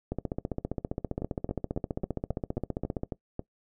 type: two click trains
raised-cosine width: 2 ms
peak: -19 / -17 dBFS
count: 9 / 45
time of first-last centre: 1.22-3.394 / 0.12-3.034 s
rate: 3.68 / 15.1 Hz
effects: noise-tail reverb RT60 0.1 s tail -20 dB re dry